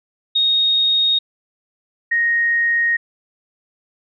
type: tone pair in turn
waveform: sine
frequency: 3729 / 1867.9 Hz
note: A#7 / A#6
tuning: 0 / +3 cents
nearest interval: octave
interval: 1197 cents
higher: first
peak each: -13 / -14 dBFS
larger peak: first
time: 0.35-1.19 / 2.11-2.97 s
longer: second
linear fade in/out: 10 ms
effects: none